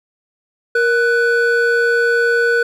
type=tone pair together; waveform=triangle; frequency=469.7 / 1489.9 Hz; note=A#4 / F#6; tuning=+13 / +12 cents; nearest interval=octave + minor sixth; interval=1999 cents; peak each=-12 dBFS; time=0.75-2.63 s; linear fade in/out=5 ms; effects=tanh soft clip ceiling -5 dBFS